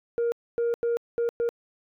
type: tone bursts at uneven times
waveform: sine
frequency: 470 Hz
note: A#4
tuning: 14 cents sharp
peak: -20 dBFS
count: 5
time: 0.18-0.32 / 0.58-0.74 / 0.83-0.97 / 1.18-1.29 / 1.4-1.49 s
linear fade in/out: 0 ms
effects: tanh soft clip ceiling -21 dBFS